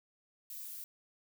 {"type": "noise", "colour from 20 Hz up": "violet", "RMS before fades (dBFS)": -45, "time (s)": [0.5, 0.84], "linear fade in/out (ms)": 2, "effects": []}